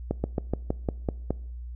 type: slowing click train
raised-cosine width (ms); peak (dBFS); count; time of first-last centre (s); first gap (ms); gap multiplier
2; -12; 8; 0.11-1.306; 130; 1.09
effects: noise-tail reverb RT60 0.7 s tail -23 dB re dry + added 60 Hz sine -35 dBFS peak until 1.75 s